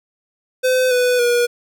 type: tone with pitch steps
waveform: square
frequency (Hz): 511 / 495.9 / 481.2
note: C5 / B4 / B4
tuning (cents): -41 / +7 / -45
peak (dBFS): -14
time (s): 0.63-1.47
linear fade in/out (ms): 20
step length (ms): 280
effects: none